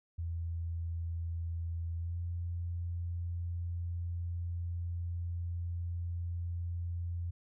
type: tone with pitch glide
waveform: sine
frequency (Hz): 83.8 to 86.26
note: E2 to F2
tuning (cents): +29 to -21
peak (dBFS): -34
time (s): 0.18-7.31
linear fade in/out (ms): 10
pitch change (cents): +50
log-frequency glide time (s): 1.98-2.17
effects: none